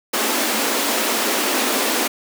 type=high-pass noise; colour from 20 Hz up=pink; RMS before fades=-20 dBFS; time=0.13-2.08 s; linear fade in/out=10 ms; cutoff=220 Hz; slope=96 dB/octave; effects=none